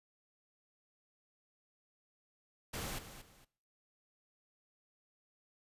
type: noise with echo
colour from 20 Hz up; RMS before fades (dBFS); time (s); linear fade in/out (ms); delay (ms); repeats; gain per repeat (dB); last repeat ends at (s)
pink; -41; 2.73-2.99; 10; 230; 2; -11; 3.45
effects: noise-tail reverb RT60 0.5 s tail -20 dB re dry + resampled to 32000 Hz